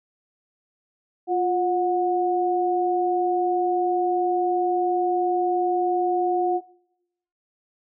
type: tone pair together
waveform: sine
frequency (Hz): 351.9 / 729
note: F4 / F#5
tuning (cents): +13 / -26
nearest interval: octave + minor second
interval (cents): 1261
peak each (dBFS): -22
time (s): 1.27-6.61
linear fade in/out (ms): 50
effects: noise-tail reverb RT60 0.8 s tail -20 dB re dry